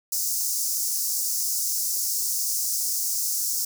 pink high-pass noise, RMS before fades -26 dBFS, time 0.12-3.65 s, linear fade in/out 5 ms, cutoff 5200 Hz, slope 48 dB/octave, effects none

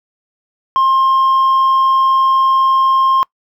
triangle tone with hard clipping, 1062 Hz, C6, 25 cents sharp, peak -8 dBFS, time 0.76-3.23 s, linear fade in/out 0 ms, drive 1 dB, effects noise-tail reverb RT60 0.1 s tail -25 dB re dry

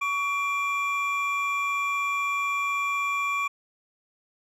triangle tone pair together, 1129 / 2374 Hz, C#6 / D7, +31 / +18 cents, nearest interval octave + minor second, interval 1287 cents, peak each -25 / -26 dBFS, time 0.01-3.48 s, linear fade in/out 10 ms, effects resampled to 32000 Hz

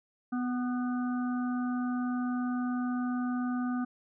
harmonic tone with a mistuned harmonic, 248.5 Hz, B3, 11 cents sharp, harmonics 1 / 3 / 5 / 6, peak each -29 / -42 / -42 / -45 dBFS, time 0.32-3.85 s, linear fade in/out 10 ms, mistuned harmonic 5, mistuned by -25 cents, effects none

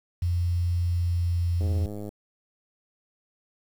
sine tone with pitch glide, 87.31 to 86.51 Hz, F2 to F2, 0 to -16 cents, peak -22 dBFS, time 0.22-1.86 s, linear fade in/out 5 ms, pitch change -16 cents, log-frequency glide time 0.84-1.52 s
click train, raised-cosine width 2 ms, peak -24 dBFS, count 51, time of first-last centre 1.61-2.091 s, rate 104 Hz
effects 8-bit

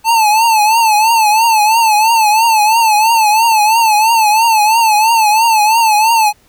square tone with vibrato, 880 Hz, A5, in tune, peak -8 dBFS, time 0.04-6.33 s, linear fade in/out 50 ms, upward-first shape triangle, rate 3 Hz, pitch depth 110 cents each way, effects pink hiss -51 dBFS RMS until 6.48 s

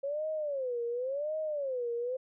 sine tone with vibrato, 543 Hz, C#5, 36 cents flat, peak -31 dBFS, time 0.03-2.17 s, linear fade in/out 10 ms, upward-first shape sine, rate 0.92 Hz, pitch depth 250 cents each way, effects none

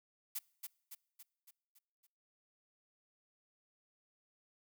blue noise with echo, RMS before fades -39 dBFS, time 0.35-0.39 s, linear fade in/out 10 ms, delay 280 ms, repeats 6, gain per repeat -5 dB, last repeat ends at 2.07 s, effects noise-tail reverb RT60 0.8 s tail -25 dB re dry

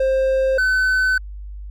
triangle tone pair in turn, 529 / 1514.9 Hz, C5 / F#6, +19 / +40 cents, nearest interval octave + tritone, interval 1821 cents, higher second, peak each -13 dBFS, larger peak neither, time 0-0.58 / 0.58-1.18 s, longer second, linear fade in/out 5 ms, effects added 50 Hz sine -30 dBFS peak until 1.7 s

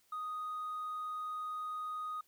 triangle tone with hard clipping, 1244.5 Hz, D#6, in tune, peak -37 dBFS, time 0.12-2.21 s, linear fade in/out 5 ms, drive 2 dB, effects white hiss -71 dBFS RMS until 2.27 s

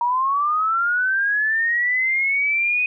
sine linear sweep, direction up, 940 to 2505 Hz, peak -17 dBFS, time 0.01-2.86 s, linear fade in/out 2 ms, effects none

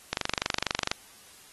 click train, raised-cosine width 0.2 ms, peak -8 dBFS, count 20, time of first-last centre 0.13-0.915 s, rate 24.2 Hz, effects white hiss -53 dBFS RMS until 1.52 s + AAC 32 kbps

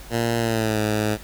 10% pulse tone with pitch glide, 116.54 to 106.87 Hz, A#2 to A2, 0 to -50 cents, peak -12 dBFS, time 0.1-1.18 s, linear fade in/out 50 ms, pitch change -150 cents, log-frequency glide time 0.38-0.81 s, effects added 50 Hz sine -41 dBFS peak until 1.23 s + pink hiss -43 dBFS RMS until 1.23 s

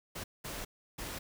pink noise bursts at uneven times, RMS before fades -41 dBFS, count 3, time 0.15-0.24 / 0.44-0.65 / 0.98-1.19 s, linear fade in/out 10 ms, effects none

